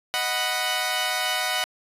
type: chord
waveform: 10% pulse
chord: B major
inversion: first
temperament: equal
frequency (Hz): 622.3 / 740 / 987.8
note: D#5 / F#5 / B5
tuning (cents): 0 / 0 / 0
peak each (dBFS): -22 / -17 / -21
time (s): 0.14-1.64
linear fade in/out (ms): 0
effects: resampled to 32000 Hz